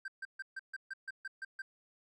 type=tone bursts; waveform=triangle; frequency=1568 Hz; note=G6; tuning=in tune; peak=-37 dBFS; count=10; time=0.05-1.62 s; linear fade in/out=5 ms; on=31 ms; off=140 ms; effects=resampled to 24000 Hz